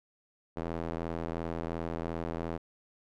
square tone with band-pass filter, 41.42 Hz, E1, 9 cents sharp, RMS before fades -36 dBFS, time 0.56-2.58 s, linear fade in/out 10 ms, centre 500 Hz, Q 0.72, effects none

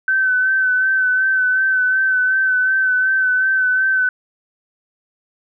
sine tone with vibrato, 1526 Hz, G6, 47 cents flat, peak -13 dBFS, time 0.08-4.09 s, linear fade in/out 2 ms, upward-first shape sine, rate 2.7 Hz, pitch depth 29 cents each way, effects none

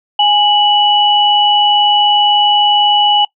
sine tone pair together, 828.1 / 2951 Hz, G#5 / F#7, -5 / -5 cents, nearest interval octave + minor seventh, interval 2200 cents, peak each -10 dBFS, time 0.19-3.25 s, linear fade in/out 5 ms, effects noise-tail reverb RT60 0.1 s tail -23 dB re dry

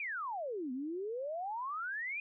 sine exponential two-way sweep, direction down then up, 2489 to 245.3 to 2489 Hz, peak -36 dBFS, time 0-2.2 s, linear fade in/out 2 ms, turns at 0.72 s, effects none

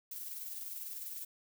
violet noise with tremolo, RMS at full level -42 dBFS, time 0.11-1.25 s, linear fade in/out 5 ms, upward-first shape square, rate 20 Hz, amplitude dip 35%, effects none

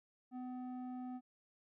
square tone with low-pass filter, 251.9 Hz, B3, 34 cents sharp, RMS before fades -45 dBFS, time 0.31-1.21 s, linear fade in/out 50 ms, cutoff 750 Hz, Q 1.2, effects none

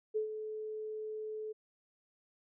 sine tone with ADSR envelope, 431.9 Hz, A4, 32 cents flat, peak -29 dBFS, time 0.14-1.53 s, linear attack 23 ms, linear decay 110 ms, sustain -9 dB, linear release 17 ms, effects none

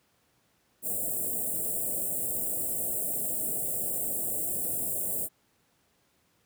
white band-stop noise, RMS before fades -31 dBFS, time 0.82-5.29 s, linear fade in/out 50 ms, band 720 to 7600 Hz, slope 96 dB/octave, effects pink hiss -69 dBFS RMS until 6.45 s + high-pass 80 Hz 12 dB/octave

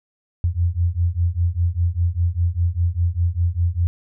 sine beating tone pair, 84.2 / 89.2 Hz, E2 / F2, +37 / +37 cents, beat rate 5 Hz, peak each -20 dBFS, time 0.44-3.87 s, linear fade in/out 0 ms, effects none

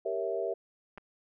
sine chord, G diminished seventh, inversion none, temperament equal, 392 / 466.2 / 554.4 / 659.3 Hz, G4 / Bb4 / Db5 / Fb5, 0 / 0 / 0 / 0 cents, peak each -35 / -35 / -38 / -34 dBFS, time 0.05-0.54 s, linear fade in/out 10 ms
clicks, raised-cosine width 0.5 ms, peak -31 dBFS, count 2, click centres 0.976 / 0.981 s
effects none

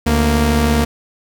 sawtooth tone pair together, 72.9 / 232.4 Hz, D2 / A#3, -12 / -5 cents, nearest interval octave + minor sixth, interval 2007 cents, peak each -11 dBFS, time 0.06-0.85 s, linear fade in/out 10 ms, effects none

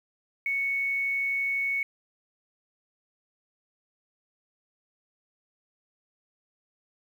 sine tone, 2217 Hz, C#7, in tune, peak -25 dBFS, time 0.46-1.83 s, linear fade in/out 2 ms, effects 9-bit

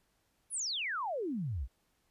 sine exponential sweep, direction down, 11160 to 52.4 Hz, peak -33 dBFS, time 0.5-1.68 s, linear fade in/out 50 ms, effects pink hiss -75 dBFS RMS until 2.1 s + resampled to 32000 Hz

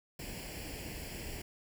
pink noise with comb filter, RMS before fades -43 dBFS, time 0.19-1.42 s, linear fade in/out 5 ms, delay 0.4 ms, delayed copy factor +0.75, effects none

